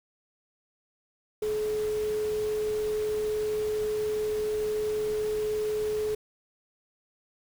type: tone in noise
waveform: sine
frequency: 426.7 Hz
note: G#4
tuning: 47 cents sharp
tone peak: -26 dBFS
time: 1.42-6.15 s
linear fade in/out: 5 ms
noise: pink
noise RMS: -43 dBFS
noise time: 1.42-6.15 s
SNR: +14 dB
effects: none